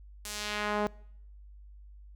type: tone with band-pass filter sweep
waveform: sawtooth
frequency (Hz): 208.9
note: G#3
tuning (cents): +10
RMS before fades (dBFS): -33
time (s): 0.25-0.87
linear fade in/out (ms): 0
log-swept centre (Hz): 10000 to 610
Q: 0.88
effects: noise-tail reverb RT60 0.7 s tail -24 dB re dry + added 50 Hz sine -48 dBFS peak until 2.15 s